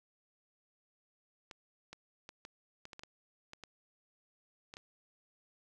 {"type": "clicks", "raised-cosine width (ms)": 0.2, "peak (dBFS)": -30, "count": 12, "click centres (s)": [1.512, 1.93, 2.291, 2.451, 2.854, 2.932, 2.994, 3.035, 3.534, 3.637, 4.739, 4.769], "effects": []}